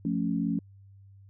sine chord, F augmented, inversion none, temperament equal, 174.61 / 220 / 277.2 Hz, F3 / A3 / C#4, 0 / 0 / 0 cents, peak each -30 dBFS, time 0.05-0.59 s, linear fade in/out 2 ms, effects added 98 Hz sine -50 dBFS peak until 1.29 s

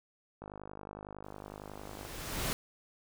click train, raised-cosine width 1 ms, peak -30 dBFS, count 84, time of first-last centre 0.42-2.051 s, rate 50.9 Hz
pink noise with exponential growth, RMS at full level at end -32 dBFS, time 1.24-2.53 s, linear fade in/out 0 ms, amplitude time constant 280 ms
effects none

